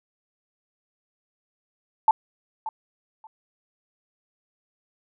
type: tone with echo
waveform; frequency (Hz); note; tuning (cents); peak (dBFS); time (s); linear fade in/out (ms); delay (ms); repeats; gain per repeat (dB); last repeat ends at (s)
sine; 880; A5; 0; -12; 2.08-2.11; 2; 580; 2; -15; 3.27
effects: none